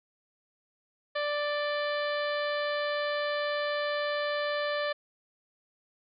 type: harmonic tone with a mistuned harmonic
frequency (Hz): 587.3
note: D5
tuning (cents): 0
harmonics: 1 / 2 / 3 / 4 / 5 / 6 / 7 / 8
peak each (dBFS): -30 / -36 / -35 / -43 / -43 / -43 / -44 / -49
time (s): 1.15-4.93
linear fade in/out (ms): 10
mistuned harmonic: 5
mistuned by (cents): +29
effects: none

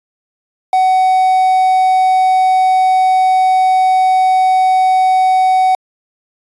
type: tone with quantisation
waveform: triangle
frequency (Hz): 750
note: F#5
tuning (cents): +23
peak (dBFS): -6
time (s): 0.73-5.75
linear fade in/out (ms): 2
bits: 5
effects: resampled to 22050 Hz

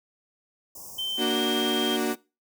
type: band-stop noise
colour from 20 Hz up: white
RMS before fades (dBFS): -42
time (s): 0.75-2.15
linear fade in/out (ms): 5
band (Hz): 1100 to 5100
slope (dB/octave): 96
type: tone with pitch glide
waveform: sine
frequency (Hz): 3100 to 3189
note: G7 to G7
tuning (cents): -20 to +29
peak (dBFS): -27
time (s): 0.98-1.97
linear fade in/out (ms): 10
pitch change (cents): +49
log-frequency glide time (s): 1.26-1.37
type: chord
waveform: 35% pulse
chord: Bb augmented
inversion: none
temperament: equal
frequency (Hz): 233.1 / 293.7 / 370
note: Bb3 / D4 / F#4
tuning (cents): 0 / 0 / 0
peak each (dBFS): -27 / -28 / -26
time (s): 1.17-2.16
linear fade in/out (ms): 50
effects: noise-tail reverb RT60 0.3 s tail -23 dB re dry

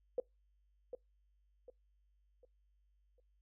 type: tone with echo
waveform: sine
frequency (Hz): 499.6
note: B4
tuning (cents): +20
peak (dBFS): -31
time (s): 0.18-0.2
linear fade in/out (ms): 2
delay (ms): 750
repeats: 4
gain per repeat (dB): -9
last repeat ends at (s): 3.2
effects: noise-tail reverb RT60 0.2 s tail -26 dB re dry + added 50 Hz sine -70 dBFS peak until 3.41 s

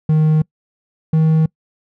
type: tone pair in turn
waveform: triangle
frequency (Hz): 155.5 / 158.58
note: D#3 / D#3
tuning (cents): -1 / +33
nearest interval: unison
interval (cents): 34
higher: second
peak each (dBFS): -8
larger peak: neither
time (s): 0.09-0.42 / 1.13-1.46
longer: neither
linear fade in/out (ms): 5
effects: noise-tail reverb RT60 0.1 s tail -25 dB re dry

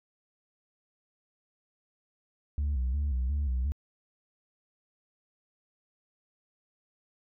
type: tone with vibrato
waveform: sine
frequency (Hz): 67.5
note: C#2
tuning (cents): -45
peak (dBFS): -24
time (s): 2.58-3.72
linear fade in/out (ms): 0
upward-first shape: square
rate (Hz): 2.8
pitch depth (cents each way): 120
effects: tanh soft clip ceiling -25 dBFS

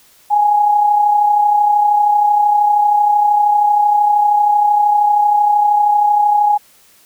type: tone with amplitude modulation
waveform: sine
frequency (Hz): 830.6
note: G#5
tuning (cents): 0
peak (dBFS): -7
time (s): 0.3-6.58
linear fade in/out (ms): 20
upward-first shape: sine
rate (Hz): 32.9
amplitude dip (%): 45
effects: white hiss -49 dBFS RMS until 7.05 s

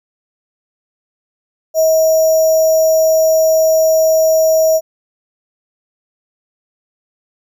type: tone with sample-and-hold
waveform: sine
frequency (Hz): 638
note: D#5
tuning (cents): +43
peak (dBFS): -8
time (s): 1.74-4.81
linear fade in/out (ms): 50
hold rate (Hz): 6300
effects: none

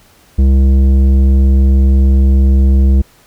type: tone with tanh clipping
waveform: sine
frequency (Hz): 66.9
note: C2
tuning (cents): +39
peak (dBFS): -7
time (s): 0.38-3.02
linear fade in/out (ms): 10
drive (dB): 11
effects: pink hiss -47 dBFS RMS until 3.26 s

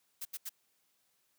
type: noise bursts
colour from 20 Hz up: blue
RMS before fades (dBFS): -40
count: 3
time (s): 0.21-0.494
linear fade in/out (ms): 10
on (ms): 42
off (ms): 79
effects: white hiss -75 dBFS RMS until 1.38 s + high-pass 100 Hz 12 dB/octave

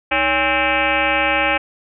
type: tone with frequency modulation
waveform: sine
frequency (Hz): 1568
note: G6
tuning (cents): 0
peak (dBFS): -14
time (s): 0.11-1.58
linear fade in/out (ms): 10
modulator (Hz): 251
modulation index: 4.6
effects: none

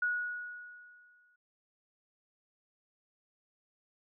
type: tone with exponential decay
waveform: sine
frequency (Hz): 1458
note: F#6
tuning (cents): -26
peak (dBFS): -27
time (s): 0.02-1.36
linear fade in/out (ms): 5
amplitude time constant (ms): 290
effects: none

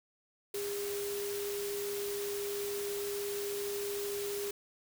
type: tone in noise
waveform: sine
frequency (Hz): 405.6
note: G#4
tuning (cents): -41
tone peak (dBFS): -35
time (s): 0.54-4.51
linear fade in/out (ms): 5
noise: white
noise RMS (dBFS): -42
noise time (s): 0.54-4.51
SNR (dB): +4
effects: none

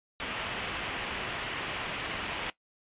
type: low-pass noise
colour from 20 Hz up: white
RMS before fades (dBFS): -36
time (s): 0.2-2.5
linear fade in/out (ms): 0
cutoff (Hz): 3300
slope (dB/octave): 48
effects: noise-tail reverb RT60 0.1 s tail -18 dB re dry + resampled to 8000 Hz

